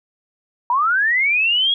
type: linear sweep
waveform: sine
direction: up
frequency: 932.3 to 3342 Hz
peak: -14 dBFS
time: 0.7-1.74 s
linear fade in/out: 2 ms
effects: none

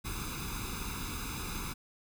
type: noise with comb filter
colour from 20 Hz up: pink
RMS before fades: -38 dBFS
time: 0.04-1.74 s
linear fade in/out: 20 ms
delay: 0.8 ms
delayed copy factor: +0.95
effects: none

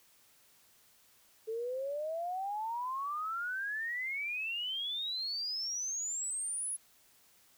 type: exponential sweep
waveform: sine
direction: up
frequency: 435.5 to 10670 Hz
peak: -34 dBFS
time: 1.47-6.77 s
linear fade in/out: 20 ms
effects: white hiss -65 dBFS RMS until 7.57 s

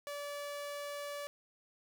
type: tone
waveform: sawtooth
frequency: 577 Hz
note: D5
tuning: 31 cents flat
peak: -36 dBFS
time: 0.07-1.27 s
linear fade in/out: 0 ms
effects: none

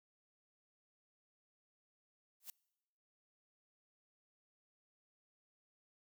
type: noise with exponential growth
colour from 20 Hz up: blue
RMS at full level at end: -43 dBFS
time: 2.4-2.5 s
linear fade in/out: 2 ms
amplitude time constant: 21 ms
effects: noise-tail reverb RT60 1.0 s tail -25 dB re dry

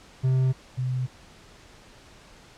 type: tone pair in turn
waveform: triangle / sine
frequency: 130.2 / 127.52 Hz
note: C3 / C3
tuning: -8 / -44 cents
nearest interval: unison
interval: 36 cents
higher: first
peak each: -17 / -24 dBFS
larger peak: first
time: 0.23-0.53 / 0.77-1.07 s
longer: neither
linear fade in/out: 20 ms
effects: pink hiss -51 dBFS RMS until 2.57 s + low-pass 7000 Hz 12 dB/octave

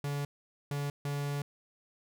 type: tone bursts at uneven times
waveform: 45% pulse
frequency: 143.2 Hz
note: D3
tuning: 43 cents flat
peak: -32 dBFS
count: 3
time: 0.04-0.25 / 0.71-0.9 / 1.05-1.42 s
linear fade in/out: 2 ms
effects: none

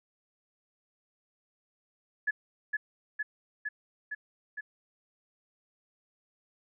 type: tone with echo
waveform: sine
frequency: 1706 Hz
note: G#6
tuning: 46 cents sharp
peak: -25 dBFS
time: 2.27-2.31 s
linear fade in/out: 10 ms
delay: 460 ms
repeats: 5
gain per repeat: -2 dB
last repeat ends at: 4.61 s
effects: none

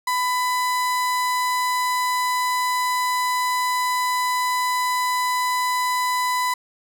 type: tone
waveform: 35% pulse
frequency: 999 Hz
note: B5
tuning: 20 cents sharp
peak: -18 dBFS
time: 0.07-6.54 s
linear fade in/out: 5 ms
effects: none

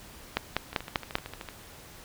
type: two click trains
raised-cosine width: 0.3 ms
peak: -22 / -9 dBFS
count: 11 / 5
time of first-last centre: 0.73-1.488 / 0.37-1.154 s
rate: 13.2 / 5.1 Hz
effects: pink hiss -49 dBFS RMS until 2.04 s

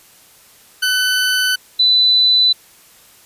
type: tone pair in turn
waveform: 20% pulse / sine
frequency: 1506 / 3994 Hz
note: F#6 / B7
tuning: +30 / +19 cents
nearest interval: octave + perfect fourth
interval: 1689 cents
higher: second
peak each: -9 dBFS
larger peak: neither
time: 0.82-1.56 / 1.79-2.53 s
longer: neither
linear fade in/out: 10 ms
effects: white hiss -47 dBFS RMS until 3.25 s + resampled to 32000 Hz

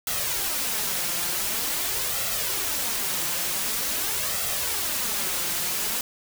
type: noise with flanger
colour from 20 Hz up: white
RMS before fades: -27 dBFS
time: 0.07-6.01 s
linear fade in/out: 2 ms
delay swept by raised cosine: 1.5 to 5.8 ms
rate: 0.46 Hz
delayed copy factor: +0.55
effects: none

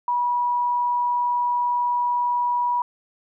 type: tone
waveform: sine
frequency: 971 Hz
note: B5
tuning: 30 cents flat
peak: -19 dBFS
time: 0.08-2.82 s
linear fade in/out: 2 ms
effects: none

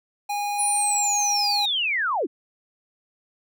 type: tone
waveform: square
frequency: 820 Hz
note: G#5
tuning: 22 cents flat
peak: -25 dBFS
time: 0.29-1.66 s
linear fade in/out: 10 ms
type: linear sweep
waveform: sine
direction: down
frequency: 9956 to 233.1 Hz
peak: -21 dBFS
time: 0.58-2.27 s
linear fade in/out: 20 ms
effects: none

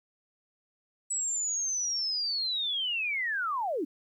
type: linear sweep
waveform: sine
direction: down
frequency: 7902 to 256.5 Hz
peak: -28 dBFS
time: 1.1-3.85 s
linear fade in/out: 10 ms
effects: 11-bit

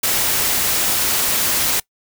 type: noise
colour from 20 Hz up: white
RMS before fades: -18 dBFS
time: 0.03-1.8 s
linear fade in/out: 5 ms
effects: noise-tail reverb RT60 0.1 s tail -23 dB re dry

